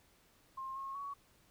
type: tone with pitch steps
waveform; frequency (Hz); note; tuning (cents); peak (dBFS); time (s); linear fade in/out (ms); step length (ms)
sine; 1063 / 1083 / 1122; C6 / C#6 / C#6; +27 / -41 / +21; -40; 0.57-1.14; 10; 190
effects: pink hiss -68 dBFS RMS until 1.5 s